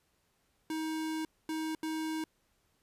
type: tone bursts at uneven times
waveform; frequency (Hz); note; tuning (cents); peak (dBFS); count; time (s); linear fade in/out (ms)
square; 316.2; D#4; +28; -34; 3; 0.7-1.25 / 1.49-1.75 / 1.83-2.24; 2
effects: pink hiss -74 dBFS RMS until 2.82 s + resampled to 32000 Hz